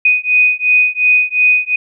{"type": "beating tone pair", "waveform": "sine", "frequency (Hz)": [2489, 2491.8], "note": ["D#7", "D#7"], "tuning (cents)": [0, 2], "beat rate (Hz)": 2.8, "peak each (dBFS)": -12, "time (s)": [0.05, 1.76], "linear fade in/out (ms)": 5, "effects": []}